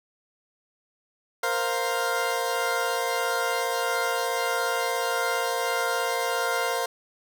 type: chord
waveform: 20% pulse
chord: Bb suspended second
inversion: none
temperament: equal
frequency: 466.2 / 523.3 / 698.5 Hz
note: Bb4 / C5 / F5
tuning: 0 / 0 / 0 cents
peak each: -24 dBFS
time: 1.43-6.86 s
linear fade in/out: 5 ms
effects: none